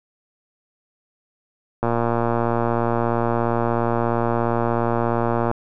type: click train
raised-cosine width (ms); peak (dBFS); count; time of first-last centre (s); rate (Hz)
1; -7; 432; 1.83-5.514; 117
effects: none